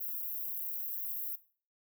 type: high-pass noise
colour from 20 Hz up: white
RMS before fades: -38 dBFS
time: 0-1.36 s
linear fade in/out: 10 ms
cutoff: 12000 Hz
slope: 96 dB/octave
effects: noise-tail reverb RT60 0.4 s tail -17 dB re dry